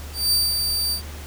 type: tone with ADSR envelope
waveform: sawtooth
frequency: 4645 Hz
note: D8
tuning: 20 cents flat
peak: -13 dBFS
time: 0.13-1.02 s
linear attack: 190 ms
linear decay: 200 ms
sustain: -5 dB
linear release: 97 ms
effects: added 74 Hz sine -33 dBFS peak until 1.26 s + pink hiss -40 dBFS RMS until 1.26 s